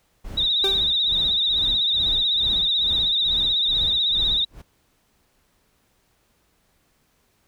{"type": "noise with tremolo", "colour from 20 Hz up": "brown", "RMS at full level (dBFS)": -32, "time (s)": [0.24, 4.62], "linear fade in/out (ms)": 10, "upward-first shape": "sine", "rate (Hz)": 2.3, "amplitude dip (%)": 100}
{"type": "tone with vibrato", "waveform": "sine", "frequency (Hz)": 3729, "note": "A#7", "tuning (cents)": 0, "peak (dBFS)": -18, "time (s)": [0.37, 4.45], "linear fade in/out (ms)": 10, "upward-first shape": "triangle", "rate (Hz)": 16, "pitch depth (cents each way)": 92}
{"type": "tone with exponential decay", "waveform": "40% pulse", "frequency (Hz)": 390, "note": "G4", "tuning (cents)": -9, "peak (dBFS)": -20, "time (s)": [0.64, 0.92], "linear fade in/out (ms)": 2, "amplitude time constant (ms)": 59}
{"effects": ["pink hiss -65 dBFS RMS until 7.47 s"]}